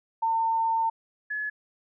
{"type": "tone pair in turn", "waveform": "sine", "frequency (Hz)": [904, 1703.6], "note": ["A5", "G#6"], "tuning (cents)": [47, 44], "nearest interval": "major seventh", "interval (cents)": 1097, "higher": "second", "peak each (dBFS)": [-22, -28], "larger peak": "first", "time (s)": [[0.22, 0.9], [1.3, 1.5]], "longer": "first", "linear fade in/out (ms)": 10, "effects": []}